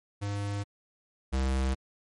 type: tone pair in turn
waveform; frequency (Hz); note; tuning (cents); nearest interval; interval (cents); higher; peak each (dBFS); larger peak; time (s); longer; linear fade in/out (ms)
square; 101.4 / 65.94; G#2 / C2; -41 / +14; perfect fifth; 745; first; -31 / -26; second; 0.21-0.64 / 1.32-1.75; neither; 20
effects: MP3 48 kbps